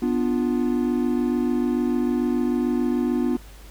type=chord; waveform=triangle; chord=B diminished; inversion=none; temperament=equal; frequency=246.9 / 293.7 / 349.2 Hz; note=B3 / D4 / F4; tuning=0 / 0 / 0 cents; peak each=-20 / -24 / -24 dBFS; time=0.02-3.37 s; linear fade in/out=5 ms; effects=added 50 Hz sine -42 dBFS peak until 3.7 s + pink hiss -49 dBFS RMS until 3.7 s